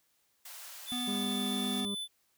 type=high-pass noise; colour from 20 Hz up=white; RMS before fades=-47 dBFS; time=0.45-1.81 s; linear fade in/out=5 ms; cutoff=610 Hz; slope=24 dB/octave
type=tone; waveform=square; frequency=3500 Hz; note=A7; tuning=10 cents flat; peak=-36 dBFS; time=0.86-2.08 s; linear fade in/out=50 ms
type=tone with pitch glide; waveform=square; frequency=246.9 to 249.8 Hz; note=B3 to B3; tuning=0 to +20 cents; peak=-36 dBFS; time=0.92-1.85 s; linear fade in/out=0 ms; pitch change=+20 cents; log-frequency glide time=1.16-1.57 s
type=harmonic tone; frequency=201.5 Hz; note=G3; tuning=48 cents sharp; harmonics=1 / 2 / 3 / 5 / 6; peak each=-35 / -43 / -55 / -56 / -57 dBFS; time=1.07-1.95 s; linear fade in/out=10 ms
effects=white hiss -73 dBFS RMS until 2.37 s